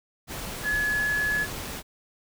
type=tone in noise; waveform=sine; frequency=1700 Hz; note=G#6; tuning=40 cents sharp; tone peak=-23 dBFS; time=0.63-1.47 s; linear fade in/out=50 ms; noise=pink; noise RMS=-35 dBFS; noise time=0.27-1.83 s; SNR=+9 dB; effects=none